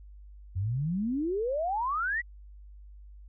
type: exponential sweep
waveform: sine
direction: up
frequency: 87.31 to 2000 Hz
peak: -27 dBFS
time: 0.55-2.22 s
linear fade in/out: 20 ms
effects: added 50 Hz sine -46 dBFS peak until 3.28 s